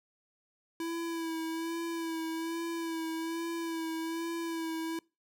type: tone with vibrato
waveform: square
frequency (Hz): 329.6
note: E4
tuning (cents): 0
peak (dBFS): -34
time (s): 0.8-4.99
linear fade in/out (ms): 2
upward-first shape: sine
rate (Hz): 1.2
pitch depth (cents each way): 30
effects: noise-tail reverb RT60 0.3 s tail -25 dB re dry